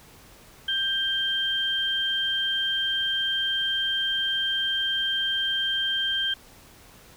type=tone pair together; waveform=sine; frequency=1580 / 3160 Hz; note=G6 / G7; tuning=+13 / +13 cents; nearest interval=octave; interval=1200 cents; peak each=-29 / -24 dBFS; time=0.68-6.34 s; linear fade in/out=5 ms; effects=pink hiss -51 dBFS RMS until 7.16 s